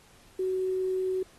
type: tone with quantisation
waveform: sine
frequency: 374 Hz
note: F#4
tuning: 19 cents sharp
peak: -26 dBFS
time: 0.39-1.23 s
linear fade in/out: 5 ms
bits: 9
effects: pink hiss -58 dBFS RMS until 1.38 s + AAC 32 kbps